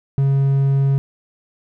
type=tone; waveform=triangle; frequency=137.4 Hz; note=C#3; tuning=15 cents flat; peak=-11 dBFS; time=0.18-0.98 s; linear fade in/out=0 ms; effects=none